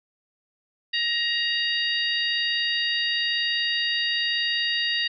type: harmonic tone with a mistuned harmonic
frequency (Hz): 941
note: A#5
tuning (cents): +16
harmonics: 2 / 3 / 4 / 5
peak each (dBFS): -27 / -27 / -28 / -30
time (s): 0.93-5.08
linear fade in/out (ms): 10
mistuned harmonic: 5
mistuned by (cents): -17
effects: none